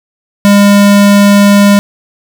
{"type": "tone", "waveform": "square", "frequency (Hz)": 202.3, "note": "G#3", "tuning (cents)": -45, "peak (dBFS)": -3, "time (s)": [0.45, 1.79], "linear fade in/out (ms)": 0, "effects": []}